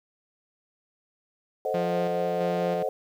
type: chord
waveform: sine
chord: A diminished seventh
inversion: none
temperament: equal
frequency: 440 / 523.3 / 622.3 / 740 Hz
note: A4 / C5 / Eb5 / Gb5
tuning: 0 / 0 / 0 / 0 cents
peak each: -31 / -29 / -31 / -32 dBFS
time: 1.65-2.89 s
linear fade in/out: 2 ms
type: tone with tremolo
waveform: sawtooth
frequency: 175.9 Hz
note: F3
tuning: 13 cents sharp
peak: -25 dBFS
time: 1.74-2.83 s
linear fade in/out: 5 ms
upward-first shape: square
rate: 1.5 Hz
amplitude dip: 35%
effects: low-pass 4000 Hz 12 dB/octave + 9-bit